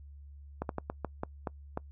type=slowing click train; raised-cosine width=1 ms; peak=-19 dBFS; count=8; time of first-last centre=0.62-1.774 s; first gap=72 ms; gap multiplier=1.27; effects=noise-tail reverb RT60 0.1 s tail -25 dB re dry + added 71 Hz sine -47 dBFS peak until 1.91 s